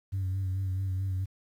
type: tone with vibrato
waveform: sine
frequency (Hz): 94.8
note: F#2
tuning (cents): +43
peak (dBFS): -26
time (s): 0.12-1.26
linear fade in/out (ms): 20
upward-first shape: sine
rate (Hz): 4.6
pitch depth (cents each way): 39
effects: tanh soft clip ceiling -26 dBFS + 10-bit